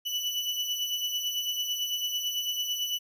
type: beating tone pair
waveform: 35% pulse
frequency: 2960 / 2969 Hz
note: F#7 / F#7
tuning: 0 / +5 cents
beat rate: 9 Hz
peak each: -34 / -28 dBFS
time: 0.05-2.99 s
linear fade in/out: 20 ms
effects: none

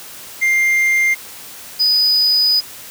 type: tone pair in turn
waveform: triangle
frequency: 2100 / 4975 Hz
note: C7 / D#8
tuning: +6 / -1 cents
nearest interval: octave + minor third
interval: 1493 cents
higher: second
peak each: -10 dBFS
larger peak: neither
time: 0.41-1.15 / 1.79-2.61 s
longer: second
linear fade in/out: 20 ms
effects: white hiss -35 dBFS RMS until 2.9 s + high-pass 60 Hz 12 dB/octave

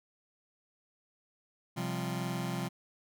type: chord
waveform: sawtooth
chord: C suspended fourth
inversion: none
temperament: just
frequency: 130.81 / 174.42 / 196.22 Hz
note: C3 / F3 / G3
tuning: 0 / -2 / +2 cents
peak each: -33 / -32 / -35 dBFS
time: 1.76-2.69 s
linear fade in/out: 20 ms
effects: none

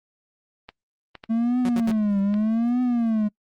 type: clicks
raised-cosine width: 0.3 ms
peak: -22 dBFS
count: 5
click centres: 0.69 / 1.153 / 1.239 / 1.915 / 2.341 s
type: tone with vibrato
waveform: triangle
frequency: 222.4 Hz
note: A3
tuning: 19 cents sharp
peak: -17 dBFS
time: 1.29-3.29 s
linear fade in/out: 20 ms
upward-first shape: triangle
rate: 0.82 Hz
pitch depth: 220 cents each way
type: tone bursts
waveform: sawtooth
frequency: 185 Hz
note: F#3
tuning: in tune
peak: -24 dBFS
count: 3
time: 1.65-1.912 s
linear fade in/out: 0 ms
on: 40 ms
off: 71 ms
effects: noise-tail reverb RT60 0.1 s tail -26 dB re dry + Opus 24 kbps

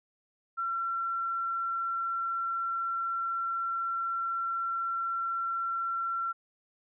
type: tone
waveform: sine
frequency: 1358 Hz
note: F6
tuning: 49 cents flat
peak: -29 dBFS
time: 0.57-6.33 s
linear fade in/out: 20 ms
effects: none

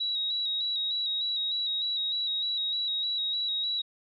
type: tone with vibrato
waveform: sine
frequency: 3851 Hz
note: B7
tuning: 44 cents flat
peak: -27 dBFS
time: 0-3.82 s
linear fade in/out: 10 ms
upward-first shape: square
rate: 3.3 Hz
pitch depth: 27 cents each way
effects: none

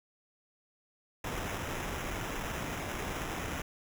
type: noise with sample-and-hold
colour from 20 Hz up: pink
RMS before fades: -37 dBFS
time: 1.24-3.62 s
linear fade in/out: 5 ms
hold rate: 4410 Hz
effects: none

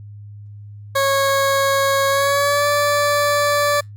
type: tone with pitch glide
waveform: 20% pulse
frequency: 549 to 581.3 Hz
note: C#5 to D5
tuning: -17 to -18 cents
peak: -10 dBFS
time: 0.95-3.81 s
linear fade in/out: 10 ms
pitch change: +99 cents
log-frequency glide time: 2.08-2.67 s
effects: added 103 Hz sine -34 dBFS peak until 3.96 s + Opus 48 kbps

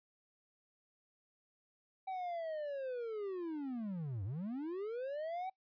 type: linear two-way sweep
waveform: triangle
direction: down then up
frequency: 770 to 90.5 to 770 Hz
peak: -36 dBFS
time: 2.07-5.5 s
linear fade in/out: 10 ms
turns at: 4.24 s
effects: noise-tail reverb RT60 0.1 s tail -22 dB re dry + resampled to 11025 Hz

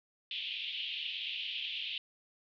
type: band-pass noise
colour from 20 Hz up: pink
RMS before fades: -39 dBFS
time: 0.31-1.98 s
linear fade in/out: 2 ms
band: 2700 to 3500 Hz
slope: 48 dB/octave
effects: none

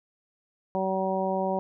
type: harmonic tone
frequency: 190 Hz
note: F#3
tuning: 46 cents sharp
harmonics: 1 / 2 / 3 / 4 / 5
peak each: -31 / -32 / -29 / -31 / -33 dBFS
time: 0.75-1.59 s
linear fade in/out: 0 ms
effects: none

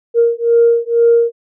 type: beating tone pair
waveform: sine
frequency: 466.2 / 468.3 Hz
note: A#4 / A#4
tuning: 0 / +8 cents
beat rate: 2.1 Hz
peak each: -11 dBFS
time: 0.14-1.32 s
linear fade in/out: 50 ms
effects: tanh soft clip ceiling -1 dBFS

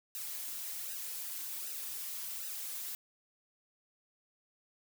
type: noise with flanger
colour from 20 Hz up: blue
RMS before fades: -41 dBFS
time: 0.15-2.95 s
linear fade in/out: 0 ms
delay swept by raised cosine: 0.89 to 6.19 ms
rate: 1.3 Hz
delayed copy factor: -1
effects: none

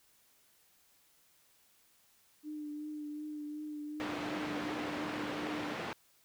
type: tone with vibrato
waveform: sine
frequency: 300 Hz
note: D4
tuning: 37 cents sharp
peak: -39 dBFS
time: 2.43-5.76 s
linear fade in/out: 50 ms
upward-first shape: triangle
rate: 2.7 Hz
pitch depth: 26 cents each way
type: band-pass noise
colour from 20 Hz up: pink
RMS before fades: -40 dBFS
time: 4-5.93 s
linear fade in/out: 0 ms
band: 210 to 2700 Hz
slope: 12 dB/octave
effects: white hiss -68 dBFS RMS until 6.24 s

